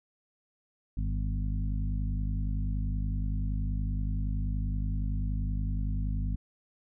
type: harmonic tone with a mistuned harmonic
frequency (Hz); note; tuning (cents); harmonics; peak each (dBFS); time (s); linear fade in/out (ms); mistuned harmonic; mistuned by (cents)
50.6; G#1; -44; 1 / 2 / 3 / 4 / 5; -29 / -35 / -39 / -41 / -43; 0.97-6.36; 5; 3; +44
effects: none